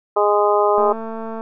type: harmonic tone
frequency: 206.6 Hz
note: G#3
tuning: 9 cents flat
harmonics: 2 / 3 / 4 / 5 / 6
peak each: -17 / -19 / -20 / -21 / -22 dBFS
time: 0.16-0.93 s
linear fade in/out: 10 ms
type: click train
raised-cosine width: 1 ms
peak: -17 dBFS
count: 142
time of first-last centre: 0.78-1.409 s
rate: 224 Hz
effects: none